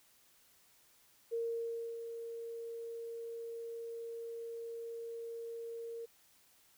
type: tone with ADSR envelope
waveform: sine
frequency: 462.3 Hz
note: A#4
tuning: 14 cents flat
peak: -33 dBFS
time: 1.31-6.06 s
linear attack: 26 ms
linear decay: 640 ms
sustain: -8 dB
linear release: 14 ms
effects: white hiss -67 dBFS RMS until 6.77 s